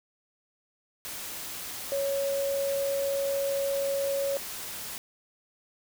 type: tone in noise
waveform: sine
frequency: 554.4 Hz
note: C#5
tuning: in tune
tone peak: -26 dBFS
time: 1.92-4.37 s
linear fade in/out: 0 ms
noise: white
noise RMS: -38 dBFS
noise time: 1.05-4.98 s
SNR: +9 dB
effects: none